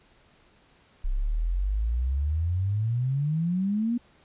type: exponential sweep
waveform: sine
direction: up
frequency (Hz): 31.37 to 244.3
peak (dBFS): -23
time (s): 1.04-3.98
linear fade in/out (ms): 10
effects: pink hiss -60 dBFS RMS until 4.24 s + resampled to 8000 Hz